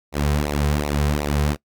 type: tone with flanger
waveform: sawtooth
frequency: 73.3 Hz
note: D2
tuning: 3 cents flat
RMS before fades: -21 dBFS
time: 0.12-1.57 s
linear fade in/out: 50 ms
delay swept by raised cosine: 0.61 to 3.51 ms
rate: 2.7 Hz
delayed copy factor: -0.75
effects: noise-tail reverb RT60 0.1 s tail -22 dB re dry